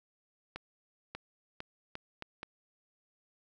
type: accelerating click train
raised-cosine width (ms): 0.3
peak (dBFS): -24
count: 6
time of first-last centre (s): 0.56-2.431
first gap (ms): 590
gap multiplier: 0.77
effects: none